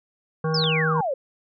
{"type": "harmonic tone", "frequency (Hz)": 158.6, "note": "D#3", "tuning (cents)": 33, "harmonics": [1, 3, 5, 7, 9, 10], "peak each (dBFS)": [-23, -26, -35, -32, -37, -40], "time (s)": [0.44, 1.01], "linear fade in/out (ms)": 5}
{"type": "exponential sweep", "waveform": "sine", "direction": "down", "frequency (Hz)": [5470, 506], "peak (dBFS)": -22, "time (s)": [0.54, 1.14], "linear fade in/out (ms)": 5}
{"type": "click", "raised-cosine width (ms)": 0.3, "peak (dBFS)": -18, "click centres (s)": 0.64}
{"effects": []}